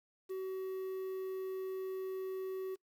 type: tone with quantisation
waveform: triangle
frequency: 378.1 Hz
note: F#4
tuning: 38 cents sharp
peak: -35 dBFS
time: 0.29-2.76 s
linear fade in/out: 20 ms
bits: 10
effects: noise-tail reverb RT60 0.1 s tail -22 dB re dry